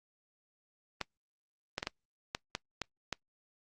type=clicks; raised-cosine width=0.2 ms; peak=-16 dBFS; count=8; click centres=1.013 / 1.781 / 1.829 / 1.871 / 2.349 / 2.551 / 2.817 / 3.127 s; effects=noise-tail reverb RT60 0.1 s tail -24 dB re dry + Opus 24 kbps